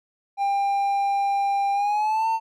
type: tone with pitch glide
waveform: triangle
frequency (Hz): 797 to 899.8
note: G5 to A5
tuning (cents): +28 to +39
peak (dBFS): -18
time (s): 0.37-2.4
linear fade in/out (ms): 50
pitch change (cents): +211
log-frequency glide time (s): 1.73-2.28
effects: none